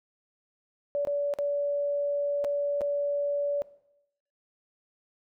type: tone with dropouts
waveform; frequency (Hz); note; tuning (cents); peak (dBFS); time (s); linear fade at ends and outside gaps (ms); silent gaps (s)
sine; 574; D5; -40; -25; 0.95-3.62; 0; 1.05-1.072 / 1.338-1.387 / 2.442-2.447 / 2.809-2.816
effects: noise-tail reverb RT60 0.8 s tail -19 dB re dry